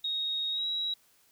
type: tone with pitch glide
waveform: sine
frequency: 3753 to 3867 Hz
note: A#7 to B7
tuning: +11 to -37 cents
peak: -29 dBFS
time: 0.04-0.94 s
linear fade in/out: 5 ms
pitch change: +52 cents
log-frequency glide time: 0.51-0.65 s
effects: white hiss -65 dBFS RMS until 1.31 s